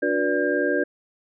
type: tone cluster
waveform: sine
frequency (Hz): 292.7 / 364.3 / 485.9 / 584 / 1604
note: D4 / F#4 / B4 / D5 / G6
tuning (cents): -6 / -27 / -28 / -10 / +39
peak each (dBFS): -26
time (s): 0.02-0.84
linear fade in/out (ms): 10
effects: none